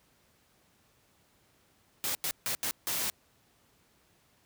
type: noise bursts at uneven times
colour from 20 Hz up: white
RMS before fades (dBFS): -32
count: 5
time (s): 2.04-2.15 / 2.24-2.31 / 2.46-2.55 / 2.63-2.71 / 2.87-3.1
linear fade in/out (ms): 0
effects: pink hiss -67 dBFS RMS until 4.45 s + high-pass 60 Hz 12 dB/octave